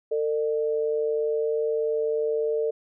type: tone pair together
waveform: sine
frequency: 450.4 / 602 Hz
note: A4 / D5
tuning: +40 / +43 cents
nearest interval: perfect fourth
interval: 503 cents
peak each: -23 / -30 dBFS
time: 0.11-2.71 s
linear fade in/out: 10 ms
effects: none